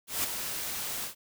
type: noise with ADSR envelope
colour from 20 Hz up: white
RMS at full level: -28 dBFS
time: 0.07-1.15 s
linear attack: 170 ms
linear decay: 8 ms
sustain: -7 dB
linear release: 110 ms
effects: none